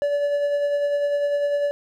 triangle tone with tremolo, 576 Hz, D5, 34 cents flat, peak -16 dBFS, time 0.02-1.71 s, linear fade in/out 0 ms, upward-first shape sine, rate 10 Hz, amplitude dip 35%, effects none

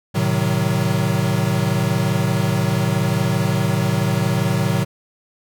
square chord, A diminished seventh, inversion none, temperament equal with one note detuned, 110 / 130.81 / 155.56 / 187.8 Hz, A2 / C3 / Eb3 / Gb3, 0 / 0 / 0 / +26 cents, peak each -23 dBFS, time 0.14-4.85 s, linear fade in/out 20 ms, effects none

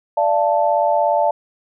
sine chord, D minor, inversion none, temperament equal with one note detuned, 587.3 / 684.1 / 880 Hz, D5 / F5 / A5, 0 / -36 / 0 cents, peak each -18 dBFS, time 0.17-1.31 s, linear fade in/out 5 ms, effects none

